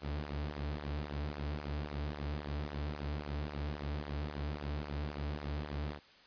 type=tone with flanger; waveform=sawtooth; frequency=73.4 Hz; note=D2; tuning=in tune; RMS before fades=-39 dBFS; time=0-6 s; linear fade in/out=50 ms; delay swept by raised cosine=0.26 to 5.66 ms; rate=3.7 Hz; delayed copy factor=-0.65; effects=white hiss -60 dBFS RMS until 6.26 s + resampled to 11025 Hz